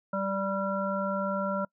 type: harmonic tone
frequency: 195.3 Hz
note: G3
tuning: 6 cents flat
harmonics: 1 / 3 / 5 / 7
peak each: -32 / -31 / -37 / -33 dBFS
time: 0.13-1.65 s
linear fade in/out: 5 ms
effects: noise-tail reverb RT60 0.1 s tail -26 dB re dry